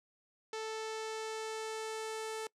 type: tone with low-pass filter sweep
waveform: sawtooth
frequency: 440 Hz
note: A4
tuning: in tune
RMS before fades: -40 dBFS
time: 0.53-2.47 s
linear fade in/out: 2 ms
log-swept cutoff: 6200 to 9300 Hz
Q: 1.3
effects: noise-tail reverb RT60 0.1 s tail -23 dB re dry